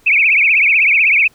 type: tone with vibrato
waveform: sine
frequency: 2400 Hz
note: D7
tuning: 37 cents sharp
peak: -8 dBFS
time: 0.06-1.28 s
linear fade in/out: 10 ms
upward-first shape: triangle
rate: 16 Hz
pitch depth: 210 cents each way
effects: pink hiss -52 dBFS RMS until 1.34 s